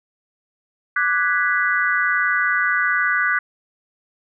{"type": "chord", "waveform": "sine", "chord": "G# half-diminished seventh", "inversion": "second", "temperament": "equal", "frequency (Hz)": [1174.7, 1480, 1661.2, 1975.5], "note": ["D6", "F#6", "G#6", "B6"], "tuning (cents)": [0, 0, 0, 0], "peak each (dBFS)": [-24, -19, -24, -23], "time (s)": [0.96, 3.39], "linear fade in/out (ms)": 5, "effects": []}